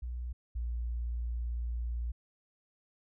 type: tone pair in turn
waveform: sine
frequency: 60.6 / 58.94 Hz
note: B1 / A#1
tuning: -32 / +20 cents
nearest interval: unison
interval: 48 cents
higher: first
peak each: -35 / -32 dBFS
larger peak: second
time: 0.02-0.33 / 0.55-2.12 s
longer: second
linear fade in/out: 10 ms
effects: none